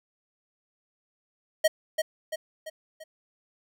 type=tone with echo; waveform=square; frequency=630 Hz; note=D#5; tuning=21 cents sharp; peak=-18 dBFS; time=1.64-1.68 s; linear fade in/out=10 ms; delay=340 ms; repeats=4; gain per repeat=-6 dB; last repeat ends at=3.04 s; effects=none